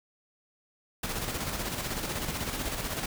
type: noise with tremolo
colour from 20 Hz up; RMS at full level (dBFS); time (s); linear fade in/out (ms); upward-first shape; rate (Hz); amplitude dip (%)
pink; -32; 1.03-3.06; 5; square; 16; 40
effects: none